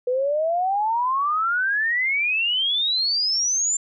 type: exponential sweep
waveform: sine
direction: up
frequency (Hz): 487.9 to 7310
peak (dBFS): -19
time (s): 0.07-3.77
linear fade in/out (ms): 5
effects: none